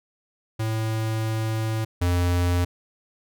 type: tone pair in turn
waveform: square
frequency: 110.7 / 88.22 Hz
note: A2 / F2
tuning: +11 / +18 cents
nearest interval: major third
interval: 393 cents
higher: first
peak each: -24 / -20 dBFS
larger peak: second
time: 0.59-1.85 / 2.01-2.65 s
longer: first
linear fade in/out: 10 ms
effects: none